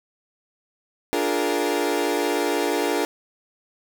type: chord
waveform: 30% pulse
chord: Bb dominant seventh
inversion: first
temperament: equal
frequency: 293.7 / 349.2 / 415.3 / 466.2 Hz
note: D4 / F4 / Ab4 / Bb4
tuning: 0 / 0 / 0 / 0 cents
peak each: -24 dBFS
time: 1.13-3.05 s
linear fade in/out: 0 ms
effects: none